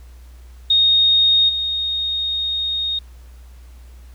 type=tone with level steps; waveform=sine; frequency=3715 Hz; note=A#7; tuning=7 cents flat; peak=-11 / -19 dBFS; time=0.7-2.99 s; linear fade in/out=5 ms; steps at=1.48 s; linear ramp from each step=20 ms; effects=added 61 Hz sine -38 dBFS peak until 4.14 s + pink hiss -54 dBFS RMS until 4.14 s